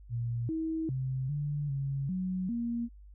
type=tone with pitch steps; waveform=sine; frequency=118 / 321.2 / 130.9 / 146.1 / 137.7 / 185 / 235.2 Hz; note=A#2 / E4 / C3 / D3 / C#3 / F#3 / A#3; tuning=+22 / -45 / +1 / -9 / -11 / 0 / +16 cents; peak=-30 dBFS; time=0.09-2.89 s; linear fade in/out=50 ms; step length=400 ms; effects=added 50 Hz sine -49 dBFS peak until 3.14 s